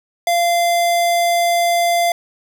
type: tone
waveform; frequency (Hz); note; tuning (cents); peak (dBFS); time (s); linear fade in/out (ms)
square; 690; F5; -21; -14; 0.27-2.12; 2
effects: none